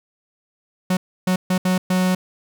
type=tone bursts at uneven times; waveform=45% pulse; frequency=184.1 Hz; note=F#3; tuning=8 cents flat; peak=-16 dBFS; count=5; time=0.9-0.97 / 1.27-1.36 / 1.5-1.58 / 1.65-1.78 / 1.9-2.15 s; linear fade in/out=5 ms; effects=none